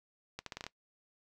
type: accelerating click train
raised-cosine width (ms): 0.2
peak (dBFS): -23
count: 7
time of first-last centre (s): 0.39-0.666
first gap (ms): 73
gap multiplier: 0.81
effects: noise-tail reverb RT60 0.1 s tail -20 dB re dry